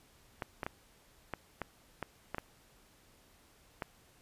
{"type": "clicks", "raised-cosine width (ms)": 0.5, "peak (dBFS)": -21, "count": 9, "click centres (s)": [0.422, 0.632, 0.665, 1.337, 1.617, 2.027, 2.346, 2.383, 3.822], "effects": ["pink hiss -64 dBFS RMS until 4.21 s", "resampled to 32000 Hz"]}